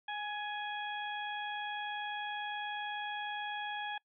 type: harmonic tone with a mistuned harmonic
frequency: 830.6 Hz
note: G#5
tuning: in tune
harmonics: 1 / 2 / 3 / 4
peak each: -39 / -41 / -47 / -45 dBFS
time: 0.08-3.98 s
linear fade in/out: 5 ms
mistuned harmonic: 2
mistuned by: +18 cents
effects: noise-tail reverb RT60 0.1 s tail -24 dB re dry